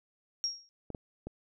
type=tone with exponential decay; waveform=sine; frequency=5588 Hz; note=F8; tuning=in tune; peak=-26 dBFS; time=0.44-0.69 s; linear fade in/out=0 ms; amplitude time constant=54 ms
type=clicks; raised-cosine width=2 ms; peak=-26 dBFS; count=3; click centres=0.903 / 0.948 / 1.27 s
effects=none